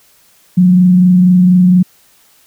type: tone with frequency modulation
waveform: sine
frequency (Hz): 181.2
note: F#3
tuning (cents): -36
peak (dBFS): -4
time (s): 0.57-1.83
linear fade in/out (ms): 10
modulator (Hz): 24.2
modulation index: 0.22
effects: white hiss -49 dBFS RMS until 2.46 s